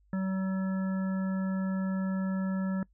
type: harmonic tone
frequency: 190 Hz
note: F#3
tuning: 46 cents sharp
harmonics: 1 / 3 / 5 / 7 / 9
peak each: -28 / -42 / -47 / -46 / -46 dBFS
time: 0.13-2.83 s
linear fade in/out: 2 ms
effects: noise-tail reverb RT60 0.1 s tail -23 dB re dry + added 50 Hz sine -62 dBFS peak until 2.93 s